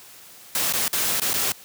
white noise with dropouts, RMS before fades -23 dBFS, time 0.55-1.52 s, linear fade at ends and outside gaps 1 ms, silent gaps 0.725-0.736 / 0.88-0.93 / 1.199-1.218 / 1.332-1.339 s, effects white hiss -46 dBFS RMS until 1.64 s + high-pass 80 Hz 12 dB/octave

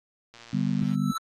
click train, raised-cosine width 0.2 ms, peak -30 dBFS, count 71, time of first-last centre 0.34-0.938 s, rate 117 Hz
sine chord, G major, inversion second, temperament just, 147 / 196 / 245 Hz, D3 / G3 / B3, +2 / 0 / -14 cents, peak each -28 / -26 / -28 dBFS, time 0.53-1.12 s, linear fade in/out 5 ms
square tone with exponential growth, 1318.5 Hz, E6, in tune, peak -29 dBFS, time 0.72-1.18 s, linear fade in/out 5 ms, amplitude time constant 98 ms
effects AAC 32 kbps

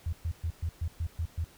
sine tone bursts, 82.41 Hz, E2, in tune, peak -28 dBFS, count 8, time 0.06-1.444 s, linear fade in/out 5 ms, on 68 ms, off 120 ms, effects pink hiss -57 dBFS RMS until 1.57 s

